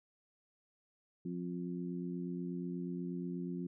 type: harmonic tone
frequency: 88.3 Hz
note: F2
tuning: 20 cents sharp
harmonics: 2 / 3 / 4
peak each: -39 / -43 / -45 dBFS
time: 1.25-3.67 s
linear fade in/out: 5 ms
effects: none